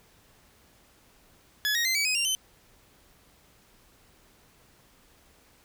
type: tone with pitch steps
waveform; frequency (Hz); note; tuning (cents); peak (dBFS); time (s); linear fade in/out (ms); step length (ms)
20% pulse; 1700 / 1875.4 / 2069 / 2282 / 2518 / 2778 / 3064; G#6 / A#6 / C7 / C#7 / D#7 / F7 / G7; +40 / +10 / -20 / +50 / +20 / -10 / -40; -19; 1.65-2.35; 0; 100
effects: pink hiss -60 dBFS RMS until 5.64 s